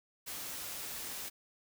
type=noise; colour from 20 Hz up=white; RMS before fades=-42 dBFS; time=0.26-1.3 s; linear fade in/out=20 ms; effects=none